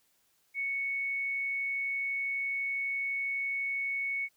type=tone; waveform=sine; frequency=2217 Hz; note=C#7; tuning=in tune; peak=-30 dBFS; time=0.54-4.29 s; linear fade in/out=50 ms; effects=white hiss -71 dBFS RMS until 4.36 s